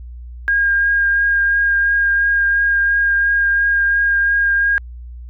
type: tone with vibrato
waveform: sine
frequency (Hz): 1618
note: G#6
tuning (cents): -46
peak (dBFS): -12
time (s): 0.48-4.78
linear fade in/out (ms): 0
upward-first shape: triangle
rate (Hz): 2.9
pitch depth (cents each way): 13
effects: added 60 Hz sine -30 dBFS peak until 5.29 s